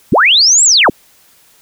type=linear two-way sweep; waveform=sine; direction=up then down; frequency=84 to 7902 to 84 Hz; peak=-5 dBFS; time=0.12-0.9 s; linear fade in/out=5 ms; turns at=0.64 s; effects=white hiss -48 dBFS RMS until 1.61 s